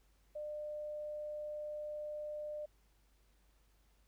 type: tone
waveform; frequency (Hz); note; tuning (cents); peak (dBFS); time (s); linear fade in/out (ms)
sine; 600; D5; +37; -40; 0.35-2.66; 10
effects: added 50 Hz sine -68 dBFS peak until 4.07 s + pink hiss -75 dBFS RMS until 4.07 s